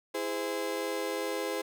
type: chord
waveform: 35% pulse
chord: E augmented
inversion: none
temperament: just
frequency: 329.6 / 412 / 515 Hz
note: E4 / G#4 / B#4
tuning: 0 / -14 / -28 cents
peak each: -36 / -34 / -33 dBFS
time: 0.14-1.62 s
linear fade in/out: 10 ms
effects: none